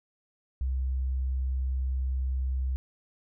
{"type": "tone", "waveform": "sine", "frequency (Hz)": 65, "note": "C2", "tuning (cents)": -11, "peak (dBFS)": -26, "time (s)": [0.61, 2.76], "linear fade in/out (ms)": 0, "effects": []}